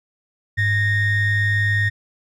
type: ring-modulated tone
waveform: triangle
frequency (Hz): 876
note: A5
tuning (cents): -8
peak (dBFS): -11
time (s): 0.57-1.9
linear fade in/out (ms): 20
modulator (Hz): 979
effects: none